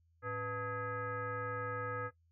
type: tone with frequency modulation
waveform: sine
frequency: 881 Hz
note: A5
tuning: 2 cents sharp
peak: -36 dBFS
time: 0.22-2.11 s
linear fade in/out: 50 ms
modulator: 386 Hz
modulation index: 2.1
effects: noise-tail reverb RT60 0.1 s tail -17 dB re dry + added 83 Hz sine -68 dBFS peak until 2.31 s